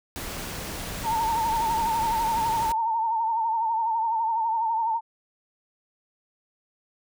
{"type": "noise", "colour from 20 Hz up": "pink", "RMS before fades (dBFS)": -34, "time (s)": [0.16, 2.72], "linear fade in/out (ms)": 0}
{"type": "tone with vibrato", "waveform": "sine", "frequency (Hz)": 903, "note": "A5", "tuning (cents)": 45, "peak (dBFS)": -22, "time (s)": [1.03, 5.01], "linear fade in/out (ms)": 50, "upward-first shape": "sine", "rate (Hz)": 12, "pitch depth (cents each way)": 61}
{"effects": []}